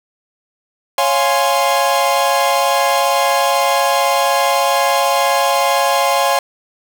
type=chord; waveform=45% pulse; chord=Db major seventh; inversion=none; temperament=equal; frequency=554.4 / 698.5 / 830.6 / 1046.5 Hz; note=Db5 / F5 / Ab5 / C6; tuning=0 / 0 / 0 / 0 cents; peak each=-18 dBFS; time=0.98-6.39 s; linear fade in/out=2 ms; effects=none